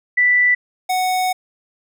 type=tone pair in turn; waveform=sine / square; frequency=1975.5 / 740 Hz; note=B6 / F#5; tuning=0 / 0 cents; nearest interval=octave + perfect fourth; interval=1700 cents; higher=first; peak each=-11 / -17 dBFS; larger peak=first; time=0.17-0.55 / 0.89-1.33 s; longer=second; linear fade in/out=10 ms; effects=none